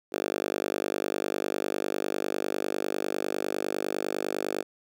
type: tone with high-pass filter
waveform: 5% pulse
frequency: 49.94 Hz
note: G1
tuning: 33 cents sharp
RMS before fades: -31 dBFS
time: 0.12-4.63 s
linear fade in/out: 10 ms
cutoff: 380 Hz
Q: 1.9
effects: none